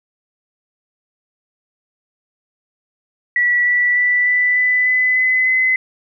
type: tone with pitch steps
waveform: sine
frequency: 1946 / 1958.4 / 1970.9 / 1983.4 / 1996.1 / 2009 / 2022 / 2035 Hz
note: B6 / B6 / B6 / B6 / B6 / B6 / B6 / C7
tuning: -26 / -15 / -4 / +7 / +18 / +29 / +40 / -49 cents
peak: -12 dBFS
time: 3.36-5.76 s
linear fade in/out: 2 ms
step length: 300 ms
effects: none